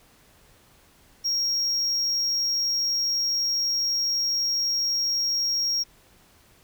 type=tone; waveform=triangle; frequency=5588 Hz; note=F8; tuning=in tune; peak=-21 dBFS; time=1.24-5.84 s; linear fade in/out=20 ms; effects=pink hiss -57 dBFS RMS until 6.63 s